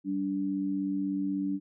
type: tone pair together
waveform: sine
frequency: 193.3 / 289.6 Hz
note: G3 / D4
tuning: -24 / -24 cents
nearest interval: perfect fifth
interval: 700 cents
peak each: -33 / -29 dBFS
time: 0.04-1.6 s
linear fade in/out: 50 ms
effects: none